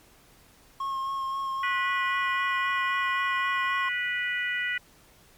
triangle tone with vibrato, 1080 Hz, C#6, 45 cents flat, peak -26 dBFS, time 0.8-3.89 s, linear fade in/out 5 ms, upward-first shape sine, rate 3.8 Hz, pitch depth 17 cents each way
harmonic tone, 490 Hz, B4, 14 cents flat, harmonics 3 / 4 / 5 / 6, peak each -32 / -28 / -36 / -38 dBFS, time 1.63-4.78 s, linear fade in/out 5 ms
effects pink hiss -57 dBFS RMS until 5.37 s + MP3 96 kbps

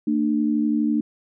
sine tone pair together, 226.4 / 298.6 Hz, A3 / D4, +50 / +29 cents, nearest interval perfect fourth, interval 479 cents, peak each -21 dBFS, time 0.07-1.01 s, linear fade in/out 5 ms, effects none

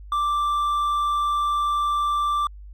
triangle tone with hard clipping, 1174.7 Hz, D6, in tune, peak -21 dBFS, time 0.12-2.47 s, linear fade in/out 2 ms, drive 7 dB, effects added 50 Hz sine -38 dBFS peak until 2.73 s

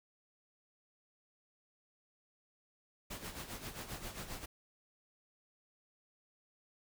pink noise with tremolo, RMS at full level -43 dBFS, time 3.1-4.46 s, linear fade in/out 10 ms, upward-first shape sine, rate 7.5 Hz, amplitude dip 65%, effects none

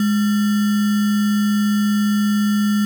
sine tone with sample-and-hold, 207.7 Hz, G#3, in tune, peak -14 dBFS, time 0-2.85 s, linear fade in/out 2 ms, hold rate 1575 Hz, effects none

